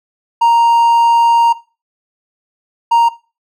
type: tone pair in turn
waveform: triangle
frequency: 932.3 / 932.3 Hz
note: A#5 / A#5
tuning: 0 / 0 cents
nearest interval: unison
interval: 0 cents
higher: neither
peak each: -5 dBFS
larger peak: neither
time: 0.41-1.53 / 2.91-3.09 s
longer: first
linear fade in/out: 10 ms
effects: noise-tail reverb RT60 0.3 s tail -17 dB re dry